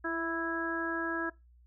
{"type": "harmonic tone with a mistuned harmonic", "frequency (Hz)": 329.6, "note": "E4", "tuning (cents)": 0, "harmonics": [1, 2, 3, 4, 5], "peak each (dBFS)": [-35, -40, -42, -39, -35], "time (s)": [0.04, 1.3], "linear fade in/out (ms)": 10, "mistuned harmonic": 1, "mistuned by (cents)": 18, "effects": ["noise-tail reverb RT60 0.2 s tail -20 dB re dry", "added 60 Hz sine -57 dBFS peak until 1.66 s"]}